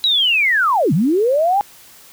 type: linear two-way sweep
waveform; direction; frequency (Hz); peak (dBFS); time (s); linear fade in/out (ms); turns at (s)
sine; down then up; 3951 to 135.7 to 832; -12; 0.04-1.61; 0; 0.93
effects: white hiss -44 dBFS RMS until 2.12 s